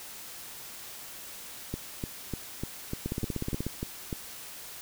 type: two click trains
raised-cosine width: 3 ms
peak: -19 / -18 dBFS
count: 9 / 11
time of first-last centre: 1.74-4.128 / 3.06-3.666 s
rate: 3.35 / 16.5 Hz
effects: white hiss -44 dBFS RMS until 4.81 s